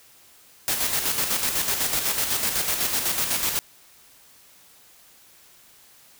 white noise with tremolo, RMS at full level -23 dBFS, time 0.68-3.59 s, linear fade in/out 0 ms, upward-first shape square, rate 8 Hz, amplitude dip 45%, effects white hiss -53 dBFS RMS until 6.19 s

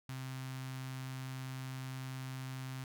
sawtooth tone with notch filter, 130.81 Hz, C3, in tune, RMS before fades -43 dBFS, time 0.09-2.84 s, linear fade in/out 2 ms, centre 470 Hz, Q 0.58, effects none

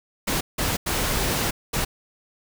pink noise bursts at uneven times, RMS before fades -24 dBFS, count 4, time 0.27-0.41 / 0.58-0.77 / 0.86-1.51 / 1.73-1.85 s, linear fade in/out 10 ms, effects none

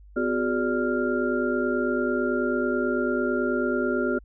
sine tone cluster, 252.2 / 364.2 / 413.3 / 584 / 1395 Hz, B3 / F#4 / G#4 / D5 / F6, +36 / -27 / -8 / -10 / -2 cents, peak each -27 / -27 / -29 / -31 / -30 dBFS, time 0.16-4.19 s, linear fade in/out 10 ms, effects added 50 Hz sine -46 dBFS peak until 4.24 s

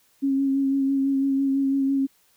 sine tone with vibrato, 272.7 Hz, C#4, 28 cents flat, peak -19 dBFS, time 0.22-2.07 s, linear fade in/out 20 ms, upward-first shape sine, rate 6 Hz, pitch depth 21 cents each way, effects white hiss -62 dBFS RMS until 2.36 s

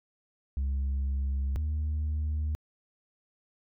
sine tone pair in turn, 68 / 76.1 Hz, C#2 / D#2, -33 / -38 cents, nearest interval major second, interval 195 cents, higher second, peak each -24 / -25 dBFS, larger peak first, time 0.57-1.56 / 1.56-2.55 s, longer neither, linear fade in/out 0 ms, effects tanh soft clip ceiling -26 dBFS

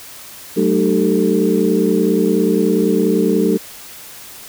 sine tone cluster, 188.3 / 218.6 / 305.6 / 389.7 / 446.7 Hz, F#3 / A3 / D#4 / G4 / A4, +31 / -11 / -31 / -10 / +26 cents, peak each -18 dBFS, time 0.56-3.58 s, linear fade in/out 20 ms, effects tanh soft clip ceiling -1 dBFS + white hiss -36 dBFS RMS until 4.48 s

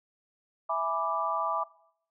sine chord, E dominant seventh, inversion none, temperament equal, 659.3 / 830.6 / 987.8 / 1174.7 Hz, E5 / G#5 / B5 / D6, 0 / 0 / 0 / 0 cents, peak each -33 / -35 / -33 / -30 dBFS, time 0.69-1.64 s, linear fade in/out 10 ms, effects noise-tail reverb RT60 0.7 s tail -21 dB re dry

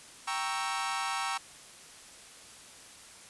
sawtooth chord, G diminished seventh, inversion none, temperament equal, 784 / 932.3 / 1108.7 / 1318.5 Hz, G5 / Bb5 / Db6 / Fb6, 0 / 0 / 0 / 0 cents, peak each -33 dBFS, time 0.27-1.38 s, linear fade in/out 10 ms, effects white hiss -51 dBFS RMS until 3.29 s + resampled to 24000 Hz

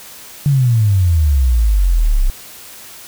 sine exponential sweep, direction down, 146.83 to 31.3 Hz, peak -9 dBFS, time 0.46-2.3 s, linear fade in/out 0 ms, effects white hiss -36 dBFS RMS until 3.07 s

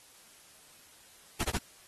pink noise bursts, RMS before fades -31 dBFS, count 3, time 1.4-1.575 s, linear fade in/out 5 ms, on 35 ms, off 35 ms, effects white hiss -57 dBFS RMS until 1.87 s + AAC 32 kbps

